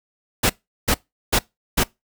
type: noise bursts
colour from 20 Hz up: pink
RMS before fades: -17 dBFS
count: 4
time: 0.43-1.838 s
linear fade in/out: 10 ms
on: 67 ms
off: 380 ms
effects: noise-tail reverb RT60 0.2 s tail -23 dB re dry